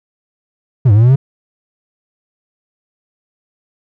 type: linear two-way sweep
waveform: triangle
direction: down then up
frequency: 140 to 98.2 to 140 Hz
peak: -3 dBFS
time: 0.85-1.16 s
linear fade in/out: 10 ms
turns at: 0.92 s
effects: none